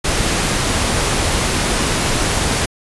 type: noise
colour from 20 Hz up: pink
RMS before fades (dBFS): -17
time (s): 0.04-2.66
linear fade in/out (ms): 10
effects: resampled to 24000 Hz